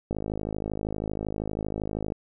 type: click train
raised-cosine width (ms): 2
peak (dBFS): -17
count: 107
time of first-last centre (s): 0.11-2.121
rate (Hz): 52.7
effects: none